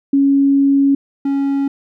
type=tone pair in turn; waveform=sine / triangle; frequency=277.2 / 277.2 Hz; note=C#4 / C#4; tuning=0 / 0 cents; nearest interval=unison; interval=0 cents; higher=neither; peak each=-9 / -12 dBFS; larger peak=first; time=0.13-0.95 / 1.25-1.68 s; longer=first; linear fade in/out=5 ms; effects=none